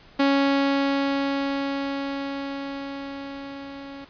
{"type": "tone with level ramp", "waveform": "sawtooth", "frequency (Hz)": 277.2, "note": "C#4", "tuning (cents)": 0, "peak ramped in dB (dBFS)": [-13, -33], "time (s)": [0.19, 4.05], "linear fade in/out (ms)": 10, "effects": ["pink hiss -51 dBFS RMS until 4.09 s", "resampled to 11025 Hz"]}